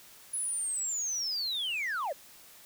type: linear sweep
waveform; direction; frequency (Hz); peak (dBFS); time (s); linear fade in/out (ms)
sine; down; 10480 to 504; -28; 0.33-2.13; 10
effects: tanh soft clip ceiling -29 dBFS + white hiss -54 dBFS RMS until 2.65 s